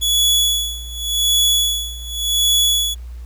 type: tone with tremolo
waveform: sawtooth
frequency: 3394 Hz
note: G#7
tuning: 37 cents sharp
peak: -9 dBFS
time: 0.01-2.95 s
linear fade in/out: 20 ms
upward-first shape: sine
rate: 0.88 Hz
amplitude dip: 90%
effects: added 60 Hz sine -29 dBFS peak until 3.25 s + pink hiss -53 dBFS RMS until 3.25 s